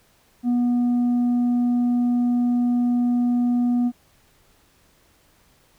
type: tone with tanh clipping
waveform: sine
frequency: 243 Hz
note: B3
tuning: 28 cents flat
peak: -18 dBFS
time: 0.43-3.92 s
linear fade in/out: 50 ms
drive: 3 dB
effects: pink hiss -59 dBFS RMS until 5.78 s